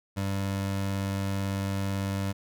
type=tone; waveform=25% pulse; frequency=98 Hz; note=G2; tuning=in tune; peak=-24 dBFS; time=0.16-2.33 s; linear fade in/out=20 ms; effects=none